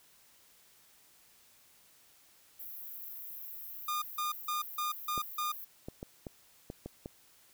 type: high-pass noise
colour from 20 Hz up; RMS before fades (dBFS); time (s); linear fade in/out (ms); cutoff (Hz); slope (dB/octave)
pink; -45; 2.59-5.65; 10; 12000; 96
type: tone bursts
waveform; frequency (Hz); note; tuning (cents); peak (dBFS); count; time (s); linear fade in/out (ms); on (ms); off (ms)
45% pulse; 1215; D#6; -42; -32; 6; 3.88-5.52; 5; 140; 160
type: clicks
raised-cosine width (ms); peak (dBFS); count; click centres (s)
2; -27; 7; 5.178 / 5.885 / 6.029 / 6.268 / 6.701 / 6.86 / 7.059
effects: white hiss -63 dBFS RMS until 7.53 s